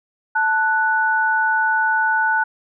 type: tone pair together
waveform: sine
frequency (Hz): 880 / 1480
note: A5 / F#6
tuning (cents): 0 / 0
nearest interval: major sixth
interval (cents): 900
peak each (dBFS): -19 / -17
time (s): 0.35-2.44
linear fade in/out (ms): 10
effects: none